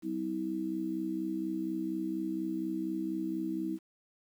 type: harmonic tone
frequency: 64.2 Hz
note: C2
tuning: 32 cents flat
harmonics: 3 / 4 / 5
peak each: -39 / -40 / -33 dBFS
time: 0.02-3.79 s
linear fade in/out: 50 ms
effects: 10-bit